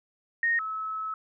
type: tone pair in turn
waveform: sine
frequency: 1856 / 1295.8 Hz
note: A#6 / E6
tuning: -8 / -30 cents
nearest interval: tritone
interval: 622 cents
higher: first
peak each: -22 / -30 dBFS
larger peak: first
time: 0.43-0.59 / 0.59-1.14 s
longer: second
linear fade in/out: 2 ms
effects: none